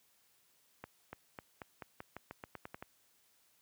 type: accelerating click train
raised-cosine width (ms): 0.5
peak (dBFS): -29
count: 13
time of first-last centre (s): 0.84-2.825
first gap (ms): 290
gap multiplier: 0.89
effects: white hiss -71 dBFS RMS until 3.61 s + high-pass 60 Hz 12 dB/octave